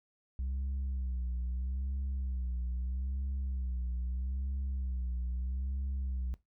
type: tone with vibrato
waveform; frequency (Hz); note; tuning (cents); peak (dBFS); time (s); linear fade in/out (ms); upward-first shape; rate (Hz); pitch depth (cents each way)
sine; 64.1; C2; -35; -30; 0.39-6.34; 0; sine; 0.78; 81
effects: noise-tail reverb RT60 0.2 s tail -20 dB re dry + tanh soft clip ceiling -31 dBFS